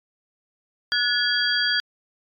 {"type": "tone cluster", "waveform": "sine", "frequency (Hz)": [1459, 1704, 3298, 4703], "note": ["F#6", "G#6", "G#7", "D8"], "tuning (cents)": [-25, 44, -13, 2], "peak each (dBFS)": -25, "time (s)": [0.92, 1.8], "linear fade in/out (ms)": 0, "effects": ["AAC 48 kbps"]}